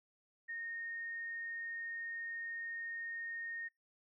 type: tone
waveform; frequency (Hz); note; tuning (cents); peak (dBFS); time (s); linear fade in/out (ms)
sine; 1847; A#6; -16; -40; 0.48-3.69; 20
effects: noise-tail reverb RT60 0.2 s tail -25 dB re dry